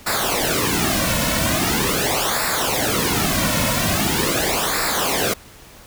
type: noise with flanger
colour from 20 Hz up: pink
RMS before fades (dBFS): -20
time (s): 0.06-5.34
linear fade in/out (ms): 10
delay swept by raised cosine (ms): 0.32 to 2.52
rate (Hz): 0.42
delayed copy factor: -0.8
effects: pink hiss -44 dBFS RMS until 5.86 s